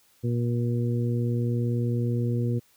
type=harmonic tone; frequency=119.4 Hz; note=A#2; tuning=42 cents sharp; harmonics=1 / 2 / 3 / 4; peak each=-24 / -30 / -34 / -36 dBFS; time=0.23-2.6 s; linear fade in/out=20 ms; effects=white hiss -62 dBFS RMS until 2.76 s

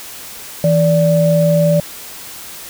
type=tone pair together; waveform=sine; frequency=163.6 / 583 Hz; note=E3 / D5; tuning=-13 / -13 cents; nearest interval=octave + minor seventh; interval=2200 cents; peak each=-12 dBFS; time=0.64-1.8 s; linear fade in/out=2 ms; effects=white hiss -32 dBFS RMS until 2.69 s

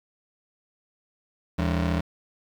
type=ring-modulated tone; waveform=30% pulse; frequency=123 Hz; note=B2; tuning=7 cents flat; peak=-17 dBFS; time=1.58-2.01 s; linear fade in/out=10 ms; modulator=44.2 Hz; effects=low-pass 4000 Hz 12 dB/octave + 8-bit

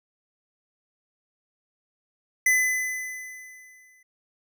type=tone with exponential decay; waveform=square; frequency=2014 Hz; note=B6; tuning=33 cents sharp; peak=-17 dBFS; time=2.46-4.03 s; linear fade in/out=5 ms; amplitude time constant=340 ms; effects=none

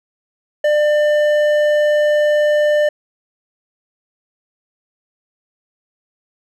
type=tone with hard clipping; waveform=sine; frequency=597 Hz; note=D5; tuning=28 cents sharp; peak=-13 dBFS; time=0.64-2.89 s; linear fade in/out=5 ms; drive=8 dB; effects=none

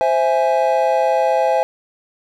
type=chord; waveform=triangle; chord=C augmented; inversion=none; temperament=equal; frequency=523.3 / 659.3 / 830.6 Hz; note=C5 / E5 / G#5; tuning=0 / 0 / 0 cents; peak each=-16 dBFS; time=0.01-1.63 s; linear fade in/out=0 ms; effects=none

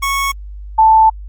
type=tone pair in turn; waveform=25% pulse / sine; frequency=1104 / 881.6 Hz; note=C#6 / A5; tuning=-7 / +3 cents; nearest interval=major third; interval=390 cents; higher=first; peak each=-11 / -5 dBFS; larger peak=second; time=0.02-0.32 / 0.78-1.1 s; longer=second; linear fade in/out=10 ms; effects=added 50 Hz sine -27 dBFS peak until 1.28 s + Opus 32 kbps

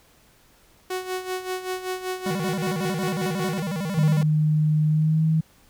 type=tone with tremolo; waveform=sawtooth; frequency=370 Hz; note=F#4; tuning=in tune; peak=-21 dBFS; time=0.9-3.6 s; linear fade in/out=5 ms; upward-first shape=sine; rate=5.2 Hz; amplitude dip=70%
type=tone with vibrato; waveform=square; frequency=177.4 Hz; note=F3; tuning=27 cents sharp; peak=-26 dBFS; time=2.26-4.23 s; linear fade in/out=2 ms; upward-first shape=square; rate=11 Hz; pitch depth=200 cents each way
type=tone with pitch glide; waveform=sine; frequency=153.4 to 158.9 Hz; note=D#3 to D#3; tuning=-24 to +37 cents; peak=-17 dBFS; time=3.97-5.41 s; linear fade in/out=10 ms; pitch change=+61 cents; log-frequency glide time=4.88-5.24 s
effects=pink hiss -57 dBFS RMS until 5.69 s

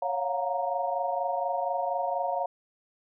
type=chord; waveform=sine; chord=Gb major seventh; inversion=second; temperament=equal with one note detuned; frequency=554.4 / 698.5 / 722.7 / 932.3 Hz; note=Db5 / F5 / Gb5 / Bb5; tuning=0 / 0 / -41 / 0 cents; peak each=-32 dBFS; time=0.02-2.46 s; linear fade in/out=5 ms; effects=none

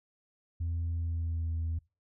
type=tone with pitch glide; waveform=sine; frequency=83.8 to 81.79 Hz; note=E2 to E2; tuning=+29 to -13 cents; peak=-28 dBFS; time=0.6-1.79 s; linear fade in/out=10 ms; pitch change=-42 cents; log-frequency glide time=0.94-1.54 s; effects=noise-tail reverb RT60 0.3 s tail -26 dB re dry + tanh soft clip ceiling -28 dBFS

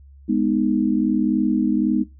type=chord; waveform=sine; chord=G# minor; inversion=none; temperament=just; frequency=207.7 / 249.2 / 311.5 Hz; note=G#3 / B3 / D#4; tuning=0 / +16 / +2 cents; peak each=-21 dBFS; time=0.28-2.04 s; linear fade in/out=20 ms; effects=noise-tail reverb RT60 0.2 s tail -17 dB re dry + added 69 Hz sine -43 dBFS peak until 2.19 s

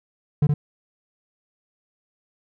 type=tone with echo; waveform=triangle; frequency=146.83 Hz; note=D3; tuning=in tune; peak=-12 dBFS; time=0.42-0.47 s; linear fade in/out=5 ms; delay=70 ms; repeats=1; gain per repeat=-3 dB; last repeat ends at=0.54 s; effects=none

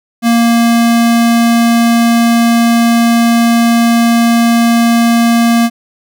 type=tone; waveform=square; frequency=233.1 Hz; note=A#3; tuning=in tune; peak=-7 dBFS; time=0.22-5.7 s; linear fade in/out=50 ms; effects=none

